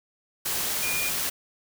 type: tone in noise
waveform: sine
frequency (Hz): 2427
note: D#7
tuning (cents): -44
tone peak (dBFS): -29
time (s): 0.82-1.1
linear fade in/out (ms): 10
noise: white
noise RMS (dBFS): -28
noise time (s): 0.45-1.3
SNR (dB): -4
effects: none